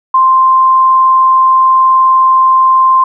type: tone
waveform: sine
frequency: 1046.5 Hz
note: C6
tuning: in tune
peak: -4 dBFS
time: 0.14-3.04 s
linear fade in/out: 5 ms
effects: none